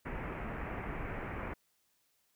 pink low-pass noise, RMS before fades -40 dBFS, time 0.05-1.54 s, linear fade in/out 10 ms, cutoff 2400 Hz, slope 48 dB/octave, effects white hiss -75 dBFS RMS until 2.35 s

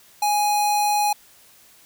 square tone with notch filter, 830.6 Hz, G#5, in tune, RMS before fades -20 dBFS, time 0.22-1.13 s, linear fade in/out 5 ms, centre 1700 Hz, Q 0.73, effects white hiss -52 dBFS RMS until 1.85 s

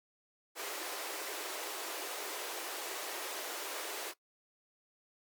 pink high-pass noise, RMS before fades -41 dBFS, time 0.55-4.14 s, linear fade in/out 50 ms, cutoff 340 Hz, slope 48 dB/octave, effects noise-tail reverb RT60 0.1 s tail -17 dB re dry + Opus 48 kbps

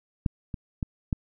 clicks, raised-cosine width 5 ms, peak -11 / -20 / -16 / -13 dBFS, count 4, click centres 0.262 / 0.542 / 0.828 / 1.128 s, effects none

